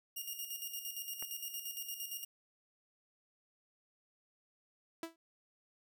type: tone with tremolo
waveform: 5% pulse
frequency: 2837 Hz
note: F7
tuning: 27 cents sharp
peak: -30 dBFS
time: 0.16-2.25 s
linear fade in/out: 10 ms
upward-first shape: square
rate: 8.7 Hz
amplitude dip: 55%
type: click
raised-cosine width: 0.5 ms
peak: -32 dBFS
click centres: 1.225 s
type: tone with exponential decay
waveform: sawtooth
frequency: 329.6 Hz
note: E4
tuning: in tune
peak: -33 dBFS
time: 5.03-5.16 s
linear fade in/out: 2 ms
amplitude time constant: 28 ms
effects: none